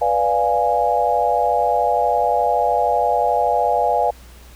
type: chord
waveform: sine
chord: B diminished seventh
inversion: none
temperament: equal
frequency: 493.9 / 587.3 / 698.5 / 830.6 Hz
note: B4 / D5 / F5 / Ab5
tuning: 0 / 0 / 0 / 0 cents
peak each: -22 / -22 / -19 / -19 dBFS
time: 0.01-4.11 s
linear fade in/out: 10 ms
effects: added 60 Hz sine -41 dBFS peak until 4.55 s + pink hiss -47 dBFS RMS until 4.55 s